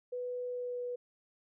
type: tone with pitch glide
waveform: sine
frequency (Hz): 494.6 to 490.3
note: B4 to B4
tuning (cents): +3 to -13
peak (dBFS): -35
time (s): 0.12-0.96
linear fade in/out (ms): 10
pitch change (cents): -16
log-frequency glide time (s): 0.47-0.82
effects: none